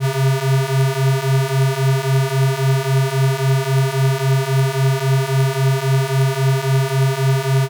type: beating tone pair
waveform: square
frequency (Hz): 132 / 135.7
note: C3 / C#3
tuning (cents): +16 / -36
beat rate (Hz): 3.7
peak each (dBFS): -19 / -17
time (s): 0-7.69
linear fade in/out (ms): 50
effects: none